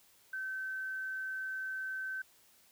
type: tone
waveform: sine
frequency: 1538 Hz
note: G6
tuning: 33 cents flat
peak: -36 dBFS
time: 0.33-2.22 s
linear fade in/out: 5 ms
effects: white hiss -65 dBFS RMS until 2.71 s